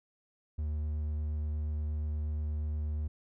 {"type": "tone", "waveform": "triangle", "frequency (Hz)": 75.7, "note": "D#2", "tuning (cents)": -47, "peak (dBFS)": -29, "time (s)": [0.58, 3.08], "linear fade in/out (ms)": 10, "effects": []}